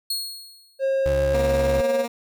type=tone with exponential decay; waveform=sawtooth; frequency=4320 Hz; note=C#8; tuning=45 cents flat; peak=-19 dBFS; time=0.1-0.84 s; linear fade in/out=5 ms; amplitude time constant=160 ms
type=tone with pitch glide; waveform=triangle; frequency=538 to 541.7 Hz; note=C5 to C#5; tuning=+48 to -40 cents; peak=-17 dBFS; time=0.79-2.06 s; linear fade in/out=50 ms; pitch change=+12 cents; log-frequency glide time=1.17-1.54 s
type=tone with vibrato; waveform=30% pulse; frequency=69.3 Hz; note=C#2; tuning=in tune; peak=-22 dBFS; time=1.06-1.81 s; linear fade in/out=0 ms; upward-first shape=triangle; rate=8.1 Hz; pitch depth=37 cents each way
type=tone with tremolo; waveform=15% pulse; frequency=236.2 Hz; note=A#3; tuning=23 cents sharp; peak=-19 dBFS; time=1.34-2.08 s; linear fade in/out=5 ms; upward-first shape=sine; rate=20 Hz; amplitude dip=55%
effects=none